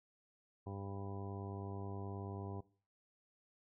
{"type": "harmonic tone with a mistuned harmonic", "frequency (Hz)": 98.8, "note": "G2", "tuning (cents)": 14, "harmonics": [1, 2, 3, 4, 5, 6, 7, 8, 9, 10], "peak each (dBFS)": [-44, -51, -52, -51, -57, -61, -56, -56, -63, -56], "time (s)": [0.66, 2.61], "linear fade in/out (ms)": 10, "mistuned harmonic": 9, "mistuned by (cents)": 18, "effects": ["noise-tail reverb RT60 0.4 s tail -19 dB re dry"]}